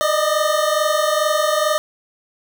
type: tone pair together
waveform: 25% pulse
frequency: 600 / 622.3 Hz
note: D5 / D#5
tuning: +37 / 0 cents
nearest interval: minor second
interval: 63 cents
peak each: -15 dBFS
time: 0.01-1.78 s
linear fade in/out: 0 ms
effects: none